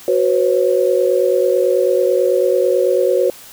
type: chord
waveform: sine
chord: F# suspended fourth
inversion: none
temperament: equal with one note detuned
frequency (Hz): 370 / 493.9 / 543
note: F#4 / B4 / C#5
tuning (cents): 0 / 0 / -36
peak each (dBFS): -16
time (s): 0.08-3.3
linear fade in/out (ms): 2
effects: white hiss -39 dBFS RMS until 3.52 s